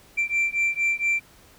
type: beating tone pair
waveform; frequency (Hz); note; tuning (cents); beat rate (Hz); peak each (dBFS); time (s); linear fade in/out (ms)
sine; 2349 / 2353.3; D7 / D7; 0 / +3; 4.3; -22; 0.17-1.2; 20
effects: tanh soft clip ceiling -18 dBFS + pink hiss -53 dBFS RMS until 1.58 s